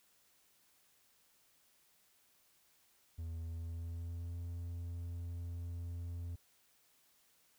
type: tone with pitch glide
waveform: triangle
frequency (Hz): 82.41 to 85.91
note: E2 to F2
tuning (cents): 0 to -28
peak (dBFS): -38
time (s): 3.18-6.36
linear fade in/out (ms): 10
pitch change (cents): +72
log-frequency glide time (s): 3.4-4.36
effects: white hiss -71 dBFS RMS until 7.58 s